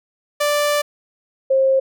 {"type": "tone pair in turn", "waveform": ["sawtooth", "sine"], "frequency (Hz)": [587.3, 533.3], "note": ["D5", "C5"], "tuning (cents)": [0, 33], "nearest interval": "major second", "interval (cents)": 167, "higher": "first", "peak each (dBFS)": -12, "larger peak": "neither", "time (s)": [[0.4, 0.82], [1.5, 1.8]], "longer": "first", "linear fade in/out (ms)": 10, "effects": []}